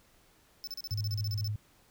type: tone bursts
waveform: square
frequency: 5274 Hz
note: E8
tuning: in tune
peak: -37 dBFS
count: 13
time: 0.64-1.476 s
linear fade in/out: 0 ms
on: 32 ms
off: 35 ms
type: tone with tremolo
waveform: sine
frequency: 105 Hz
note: G#2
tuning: 19 cents sharp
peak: -29 dBFS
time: 0.91-1.56 s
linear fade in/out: 5 ms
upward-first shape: triangle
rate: 14 Hz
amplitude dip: 35%
effects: pink hiss -64 dBFS RMS until 1.9 s